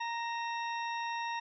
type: harmonic tone with a mistuned harmonic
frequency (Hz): 932.3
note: A#5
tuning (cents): 0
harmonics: 1 / 2 / 3 / 4 / 6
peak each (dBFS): -35 / -41 / -45 / -47 / -51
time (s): 0-1.4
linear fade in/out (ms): 10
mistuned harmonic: 3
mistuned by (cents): -62
effects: none